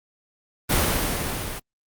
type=noise with level ramp; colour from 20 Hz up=pink; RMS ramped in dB=-19 to -32 dBFS; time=0.69-1.6 s; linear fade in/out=20 ms; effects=Opus 32 kbps